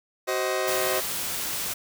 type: chord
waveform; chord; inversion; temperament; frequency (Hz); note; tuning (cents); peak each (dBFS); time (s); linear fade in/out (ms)
sawtooth; C diminished; second; just; 376.7 / 523.3 / 627.9; Gb4 / C5 / Eb5; +31 / 0 / +16; -25; 0.27-1.01; 20
type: noise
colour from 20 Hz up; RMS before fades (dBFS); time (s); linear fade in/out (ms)
white; -30; 0.67-1.74; 10
effects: none